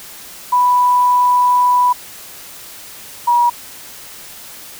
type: tone pair in turn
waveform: sine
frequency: 987.8 / 959.1 Hz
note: B5 / A#5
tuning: 0 / +49 cents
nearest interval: minor second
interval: 51 cents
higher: first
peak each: -9 dBFS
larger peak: neither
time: 0.52-1.93 / 3.27-3.5 s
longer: first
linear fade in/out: 10 ms
effects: white hiss -35 dBFS RMS until 4.79 s